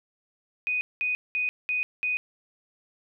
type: tone bursts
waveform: sine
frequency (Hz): 2489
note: D#7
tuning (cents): 0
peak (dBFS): -24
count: 5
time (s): 0.67-2.17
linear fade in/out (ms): 0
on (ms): 140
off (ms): 200
effects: none